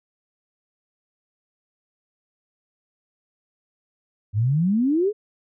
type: exponential sweep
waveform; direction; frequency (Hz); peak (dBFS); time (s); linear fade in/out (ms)
sine; up; 98 to 440; -17; 4.33-5.13; 50
effects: none